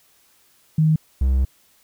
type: tone pair in turn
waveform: sine / triangle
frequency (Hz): 156.7 / 65.58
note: D#3 / C2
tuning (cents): +13 / +5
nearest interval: octave + minor third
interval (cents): 1508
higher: first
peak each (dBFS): -13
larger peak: neither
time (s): 0.78-0.96 / 1.21-1.45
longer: second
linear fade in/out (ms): 5
effects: white hiss -58 dBFS RMS until 1.83 s